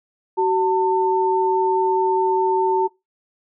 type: tone pair together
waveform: sine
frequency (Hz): 377.4 / 897.6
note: F#4 / A5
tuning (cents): +34 / +34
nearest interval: octave + minor third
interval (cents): 1500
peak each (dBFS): -18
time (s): 0.37-2.88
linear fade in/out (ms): 20
effects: noise-tail reverb RT60 0.2 s tail -21 dB re dry